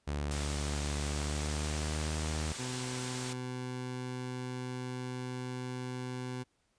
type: tone with pitch glide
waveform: sawtooth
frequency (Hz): 72.8 to 77.58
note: D2 to D#2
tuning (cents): -15 to -4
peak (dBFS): -29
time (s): 0.07-2.53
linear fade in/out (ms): 10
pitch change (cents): +111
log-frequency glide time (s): 1.05-2.16
type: low-pass noise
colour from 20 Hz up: white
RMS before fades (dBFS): -43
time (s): 0.31-3.33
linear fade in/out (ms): 2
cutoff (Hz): 9200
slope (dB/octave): 48
type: tone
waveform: 20% pulse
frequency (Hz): 126.3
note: B2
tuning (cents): +39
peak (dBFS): -32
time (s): 2.58-6.44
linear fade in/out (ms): 20
effects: pink hiss -75 dBFS RMS until 6.78 s + resampled to 22050 Hz